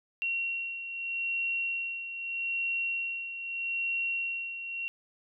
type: beating tone pair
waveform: sine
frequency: 2738 / 2738.8 Hz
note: F7 / F7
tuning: -35 / -34 cents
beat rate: 0.8 Hz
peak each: -38 / -31 dBFS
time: 0.22-4.88 s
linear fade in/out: 0 ms
effects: none